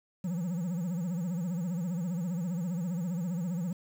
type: tone with vibrato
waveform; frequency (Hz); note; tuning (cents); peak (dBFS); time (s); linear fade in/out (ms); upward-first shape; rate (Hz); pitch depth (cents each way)
triangle; 174.61; F3; 0; -28; 0.24-3.73; 5; sine; 15; 140
effects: 9-bit